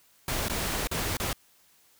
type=noise with dropouts; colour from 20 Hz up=pink; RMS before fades=-30 dBFS; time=0.28-1.33 s; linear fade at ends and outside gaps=2 ms; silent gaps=0.484-0.497 / 0.873-0.913 / 1.17-1.199 s; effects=white hiss -62 dBFS RMS until 1.99 s